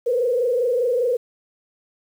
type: tone with frequency modulation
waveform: sine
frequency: 490 Hz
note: B4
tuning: 14 cents flat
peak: -17 dBFS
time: 0.06-1.17 s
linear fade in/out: 10 ms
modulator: 25 Hz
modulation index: 1.2
effects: 8-bit